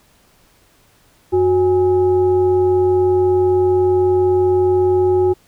sine tone with frequency modulation, 367.4 Hz, F#4, 12 cents flat, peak -11 dBFS, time 1.32-5.34 s, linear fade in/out 20 ms, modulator 458 Hz, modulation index 0.47, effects pink hiss -54 dBFS RMS until 5.47 s

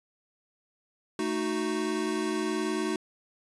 square chord, D# diminished, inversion second, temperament equal, 220 / 311.1 / 370 Hz, A3 / D#4 / F#4, 0 / 0 / 0 cents, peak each -35 / -32 / -32 dBFS, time 1.19-2.96 s, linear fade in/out 2 ms, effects resampled to 24000 Hz

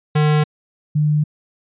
square / sine tone pair in turn, 151.2 / 150.37 Hz, D#3 / D3, -49 / +41 cents, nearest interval unison, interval 10 cents, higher first, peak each -13 dBFS, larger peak neither, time 0.15-0.44 / 0.95-1.24 s, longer neither, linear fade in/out 10 ms, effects resampled to 8000 Hz

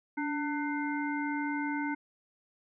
harmonic tone with a mistuned harmonic, 300.2 Hz, D4, 38 cents sharp, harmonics 1 / 3 / 5 / 7, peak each -32 / -37 / -39 / -40 dBFS, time 0.17-1.95 s, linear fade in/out 10 ms, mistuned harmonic 1, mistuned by -65 cents, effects none

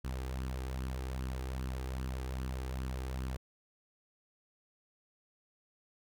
sawtooth tone with flanger, 64.6 Hz, C2, 21 cents flat, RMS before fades -38 dBFS, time 0.04-3.37 s, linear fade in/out 10 ms, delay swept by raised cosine 0.65 to 2.55 ms, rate 2.5 Hz, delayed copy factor +0.5, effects none

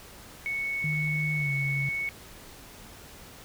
sine tone, 2214 Hz, C#7, 3 cents flat, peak -28 dBFS, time 0.46-2.09 s, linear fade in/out 0 ms
sine tone with pitch glide, 153 to 139.49 Hz, D#3 to C#3, -29 to +11 cents, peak -28 dBFS, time 0.84-1.89 s, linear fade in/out 2 ms, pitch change -160 cents, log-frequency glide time 1.35-1.53 s
effects pink hiss -48 dBFS RMS until 3.44 s

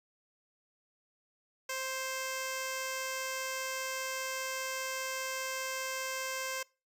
5% pulse tone with notch filter, 525 Hz, C5, 6 cents sharp, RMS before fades -37 dBFS, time 1.69-6.63 s, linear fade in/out 5 ms, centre 3900 Hz, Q 1.7, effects noise-tail reverb RT60 0.3 s tail -23 dB re dry + resampled to 32000 Hz

